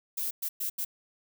violet noise bursts at uneven times, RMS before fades -32 dBFS, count 4, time 0.17-0.31 / 0.42-0.49 / 0.6-0.7 / 0.78-0.85 s, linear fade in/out 10 ms, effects none

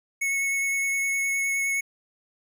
square tone with vibrato, 2200 Hz, C#7, 14 cents flat, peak -24 dBFS, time 0.21-1.81 s, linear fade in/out 10 ms, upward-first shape sine, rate 9.7 Hz, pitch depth 11 cents each way, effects none

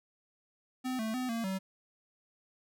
square tone with pitch steps, 256 / 220.6 / 253.8 / 229.4 / 190.7 Hz, C4 / A3 / B3 / A#3 / G3, -38 / +5 / +47 / -28 / -47 cents, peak -33 dBFS, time 0.84-1.59 s, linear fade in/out 20 ms, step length 150 ms, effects none

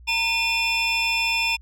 triangle tone cluster, 924 / 2449 / 2696 / 3493 / 5280 Hz, A#5 / D#7 / E7 / A7 / E8, -16 / -28 / +38 / -13 / +2 cents, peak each -28 / -22 / -25 / -28 / -27 dBFS, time 0.07-1.57 s, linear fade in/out 20 ms, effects added 60 Hz sine -43 dBFS peak until 1.61 s

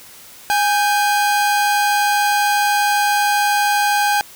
45% pulse tone pair together, 824 / 1555.5 Hz, G#5 / G6, -14 / -14 cents, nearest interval major seventh, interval 1100 cents, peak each -15 / -20 dBFS, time 0.5-4.21 s, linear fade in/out 0 ms, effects white hiss -41 dBFS RMS until 4.35 s

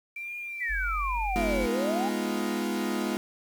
sine tone with vibrato, 2349 Hz, D7, in tune, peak -34 dBFS, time 0.16-1.66 s, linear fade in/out 5 ms, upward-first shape triangle, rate 1.2 Hz, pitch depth 54 cents each way
sine exponential two-way sweep, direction down then up, 2030 to 462.4 to 850 Hz, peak -28 dBFS, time 0.6-2.1 s, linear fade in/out 20 ms, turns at 1.7 s
sine tone, 47 Hz, F#1, 28 cents sharp, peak -31 dBFS, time 0.69-1.67 s, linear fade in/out 20 ms
40% pulse chord, F half-diminished seventh, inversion first, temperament equal, 207.7 / 246.9 / 311.1 / 349.2 Hz, Ab3 / Cb4 / Eb4 / F4, 0 / 0 / 0 / 0 cents, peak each -31 / -32 / -35 / -32 dBFS, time 1.36-3.17 s, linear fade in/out 0 ms
effects 9-bit

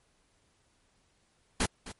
pink noise with echo, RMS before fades -27 dBFS, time 1.6-1.66 s, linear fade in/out 5 ms, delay 260 ms, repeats 1, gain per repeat -15 dB, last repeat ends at 1.92 s, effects pink hiss -70 dBFS RMS until 1.99 s + MP3 48 kbps

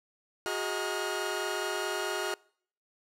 sawtooth tone cluster, 366.4 / 411.2 / 629 / 930 / 1429 Hz, F#4 / G#4 / D#5 / A#5 / F6, -17 / -17 / +19 / -4 / +39 cents, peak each -32 / -33 / -35 / -38 / -32 dBFS, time 0.46-2.34 s, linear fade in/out 0 ms, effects noise-tail reverb RT60 0.6 s tail -26 dB re dry + low-pass 12000 Hz 12 dB/octave

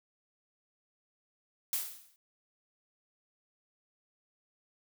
blue noise with exponential decay, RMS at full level -30 dBFS, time 1.73-2.16 s, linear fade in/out 1 ms, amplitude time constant 93 ms, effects none

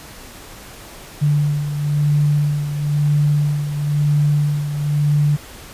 sine beating tone pair, 146.83 / 147.83 Hz, D3 / D3, 0 / +12 cents, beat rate 1 Hz, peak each -15 / -22 dBFS, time 1.21-5.37 s, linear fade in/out 20 ms, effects pink hiss -38 dBFS RMS until 5.73 s + resampled to 32000 Hz

